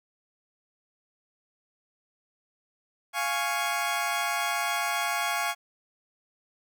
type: chord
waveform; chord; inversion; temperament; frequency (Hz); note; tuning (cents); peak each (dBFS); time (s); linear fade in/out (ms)
20% pulse; Db major; first; equal; 698.5 / 830.6 / 1108.7; F5 / Ab5 / Db6; 0 / 0 / 0; -26; 3.13-5.55; 50
effects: none